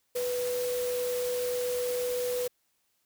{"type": "tone in noise", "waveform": "sine", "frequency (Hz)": 493.9, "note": "B4", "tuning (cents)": 0, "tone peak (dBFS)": -28, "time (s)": [0.15, 2.48], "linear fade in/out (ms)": 10, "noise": "white", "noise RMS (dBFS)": -39, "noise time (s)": [0.15, 2.48], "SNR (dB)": 8, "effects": ["white hiss -74 dBFS RMS until 3.05 s"]}